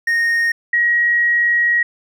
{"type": "tone pair in turn", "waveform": ["triangle", "sine"], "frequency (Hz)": [1855, 1898.4], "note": ["A#6", "A#6"], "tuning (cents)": [-9, 31], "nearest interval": "unison", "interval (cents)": 40, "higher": "second", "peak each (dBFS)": -12, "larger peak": "neither", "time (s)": [[0.07, 0.52], [0.73, 1.83]], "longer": "second", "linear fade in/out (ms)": 5, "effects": []}